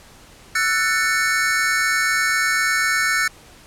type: chord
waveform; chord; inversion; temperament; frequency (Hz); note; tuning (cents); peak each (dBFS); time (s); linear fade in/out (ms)
square; F# minor seventh; third; just; 1332 / 1480 / 1776 / 2220; E6 / F#6 / A6 / C#7; +18 / 0 / +16 / +2; -26 / -23 / -22 / -24; 0.55-3.28; 5
effects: pink hiss -46 dBFS RMS until 3.66 s + low-pass 11000 Hz 12 dB/octave